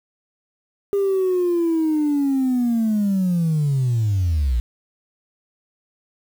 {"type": "linear sweep", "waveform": "sine", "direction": "down", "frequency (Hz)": [403.5, 55.9], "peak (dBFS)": -15, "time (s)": [0.93, 4.6], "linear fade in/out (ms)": 0, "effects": ["tanh soft clip ceiling -13 dBFS", "7-bit"]}